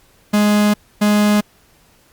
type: tone bursts at uneven times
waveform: 45% pulse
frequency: 208.5 Hz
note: G#3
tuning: 7 cents sharp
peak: -11 dBFS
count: 2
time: 0.33-0.74 / 1.01-1.41 s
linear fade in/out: 10 ms
effects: pink hiss -53 dBFS RMS until 2.12 s + Opus 48 kbps